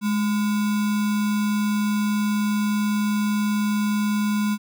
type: tone with sample-and-hold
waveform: sine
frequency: 209.2 Hz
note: G#3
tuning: 13 cents sharp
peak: -19 dBFS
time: 0.01-4.58 s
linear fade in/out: 50 ms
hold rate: 1225 Hz
effects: none